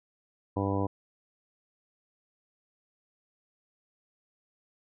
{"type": "harmonic tone", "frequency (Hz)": 98.5, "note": "G2", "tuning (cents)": 9, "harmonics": [1, 2, 3, 4, 5, 6, 7, 8, 9, 10], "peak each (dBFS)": [-31, -36, -32, -38, -35, -40, -41, -41, -43, -37], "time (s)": [0.56, 0.87], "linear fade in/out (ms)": 10, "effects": []}